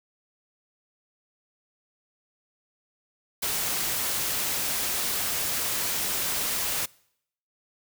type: noise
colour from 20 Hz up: white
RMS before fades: -28 dBFS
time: 3.42-6.86 s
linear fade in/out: 10 ms
effects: noise-tail reverb RT60 0.7 s tail -24 dB re dry